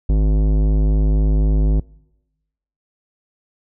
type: tone with tanh clipping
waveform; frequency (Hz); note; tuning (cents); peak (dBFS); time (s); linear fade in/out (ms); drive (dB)
sine; 51.91; G#1; 0; -14; 0.09-1.8; 5; 16
effects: noise-tail reverb RT60 1.0 s tail -25 dB re dry